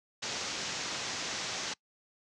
white low-pass noise, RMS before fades -37 dBFS, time 0.22-1.74 s, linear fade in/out 10 ms, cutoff 6800 Hz, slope 48 dB/octave, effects noise-tail reverb RT60 0.1 s tail -24 dB re dry + high-pass 100 Hz 12 dB/octave

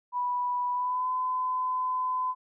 sine tone with pitch glide, 984 to 1015.2 Hz, B5 to B5, -7 to +47 cents, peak -26 dBFS, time 0.12-2.35 s, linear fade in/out 50 ms, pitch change +54 cents, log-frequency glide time 0.72-1.09 s, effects none

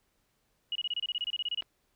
sine tone bursts, 2900 Hz, F#7, 35 cents flat, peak -29 dBFS, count 15, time 0.72-1.608 s, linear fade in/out 2 ms, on 34 ms, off 27 ms
clicks, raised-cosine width 0.3 ms, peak -30 dBFS, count 2, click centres 1.622 / 1.625 s
effects pink hiss -74 dBFS RMS until 1.95 s

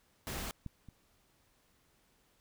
pink noise, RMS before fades -40 dBFS, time 0.27-0.51 s, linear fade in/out 0 ms
clicks, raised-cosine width 5 ms, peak -29 / -38 dBFS, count 2, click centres 0.663 / 0.887 s
effects pink hiss -71 dBFS RMS until 2.4 s

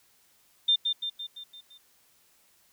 sine tone with echo, 3601 Hz, A7, 39 cents sharp, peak -19 dBFS, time 0.68-0.76 s, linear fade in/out 10 ms, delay 170 ms, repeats 6, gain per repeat -5 dB, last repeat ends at 1.78 s, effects white hiss -64 dBFS RMS until 2.72 s

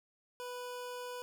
25% pulse tone, 493.9 Hz, B4, in tune, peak -37 dBFS, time 0.4-1.22 s, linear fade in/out 0 ms, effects none

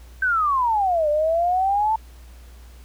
sine exponential two-way sweep, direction down then up, 1568 to 587.3 to 894 Hz, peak -17 dBFS, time 0.22-1.96 s, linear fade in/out 5 ms, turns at 1.09 s, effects added 60 Hz sine -41 dBFS peak until 2.84 s + pink hiss -53 dBFS RMS until 2.84 s

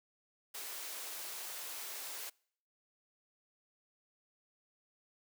white high-pass noise, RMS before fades -44 dBFS, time 0.54-2.3 s, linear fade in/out 10 ms, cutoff 350 Hz, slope 24 dB/octave, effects noise-tail reverb RT60 0.6 s tail -26 dB re dry

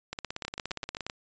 two click trains, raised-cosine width 0.2 ms, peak -18 / -17 dBFS, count 6 / 17, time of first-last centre 0.45-1.099 / 0.13-1.066 s, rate 7.71 / 17.1 Hz, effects resampled to 16000 Hz

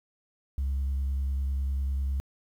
sine tone with vibrato, 68 Hz, C#2, 33 cents flat, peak -24 dBFS, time 0.58-2.2 s, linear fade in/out 0 ms, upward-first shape square, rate 10 Hz, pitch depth 14 cents each way, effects tanh soft clip ceiling -24 dBFS + 10-bit

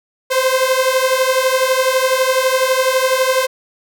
sawtooth beating tone pair, 514 / 526 Hz, C5 / C5, -31 / +9 cents, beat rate 12 Hz, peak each -12 dBFS, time 0.3-3.47 s, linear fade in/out 20 ms, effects none

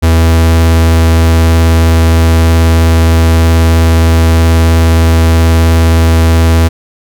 45% pulse tone with vibrato, 82.1 Hz, E2, 6 cents flat, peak -4 dBFS, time 0.02-6.69 s, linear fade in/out 20 ms, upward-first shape triangle, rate 19 Hz, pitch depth 22 cents each way, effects none

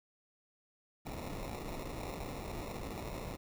pink noise with sample-and-hold, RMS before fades -42 dBFS, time 1.05-3.37 s, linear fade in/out 20 ms, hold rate 1575 Hz, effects none

